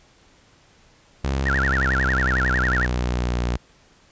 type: tone with pitch glide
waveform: sawtooth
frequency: 67.5 to 59.79 Hz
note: C#2 to A#1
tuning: -45 to +45 cents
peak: -17 dBFS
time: 1.24-3.57 s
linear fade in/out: 5 ms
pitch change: -210 cents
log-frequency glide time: 1.46-3.42 s
type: tone with vibrato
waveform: sine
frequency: 1600 Hz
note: G6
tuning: 35 cents sharp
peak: -20 dBFS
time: 1.45-2.87 s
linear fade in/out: 20 ms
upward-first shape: sine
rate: 11 Hz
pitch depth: 300 cents each way
effects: pink hiss -55 dBFS RMS until 4.11 s + resampled to 16000 Hz